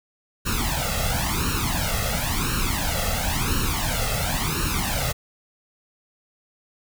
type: noise with flanger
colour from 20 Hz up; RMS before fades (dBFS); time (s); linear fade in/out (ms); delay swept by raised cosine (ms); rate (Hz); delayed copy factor
pink; -24; 0.45-5.13; 20; 0.72 to 1.53; 0.96; +0.85
effects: none